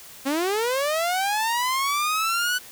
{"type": "linear sweep", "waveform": "sawtooth", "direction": "up", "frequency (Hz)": [261.3, 1500], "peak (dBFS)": -18, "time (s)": [0.25, 2.59], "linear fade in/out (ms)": 20, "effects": ["white hiss -44 dBFS RMS until 2.71 s"]}